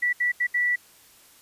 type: tone bursts at uneven times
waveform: sine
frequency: 1956 Hz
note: B6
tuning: 17 cents flat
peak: -20 dBFS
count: 4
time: 0.02-0.13 / 0.2-0.32 / 0.4-0.47 / 0.54-0.76 s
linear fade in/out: 10 ms
effects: white hiss -54 dBFS RMS until 1.41 s + resampled to 32000 Hz